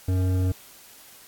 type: tone with hard clipping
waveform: sine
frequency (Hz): 92.5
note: F#2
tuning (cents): 0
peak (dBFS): -22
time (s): 0.08-0.52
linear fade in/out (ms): 5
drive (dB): 11
effects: white hiss -49 dBFS RMS until 1.27 s + AAC 64 kbps